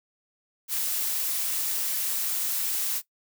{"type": "noise", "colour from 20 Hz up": "blue", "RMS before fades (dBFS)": -28, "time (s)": [0.68, 3.02], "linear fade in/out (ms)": 50, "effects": ["noise-tail reverb RT60 0.1 s tail -17 dB re dry"]}